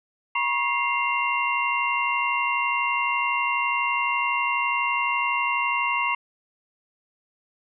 sine tone cluster, 960 / 1092 / 2107 / 2761 Hz, B5 / C#6 / C7 / F7, -49 / -26 / +12 / -20 cents, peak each -27 dBFS, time 0.35-6.15 s, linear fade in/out 5 ms, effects none

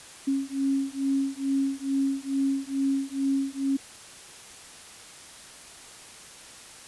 sine beating tone pair, 271.8 / 274.1 Hz, C#4 / C#4, -34 / -19 cents, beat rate 2.3 Hz, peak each -27 dBFS, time 0.27-3.77 s, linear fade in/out 10 ms, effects white hiss -46 dBFS RMS until 6.87 s + resampled to 24000 Hz

